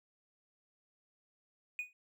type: tone with exponential decay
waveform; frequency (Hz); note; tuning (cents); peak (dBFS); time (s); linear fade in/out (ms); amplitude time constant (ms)
triangle; 2476; D#7; -9; -30; 1.79-1.93; 1; 30
effects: tanh soft clip ceiling -28 dBFS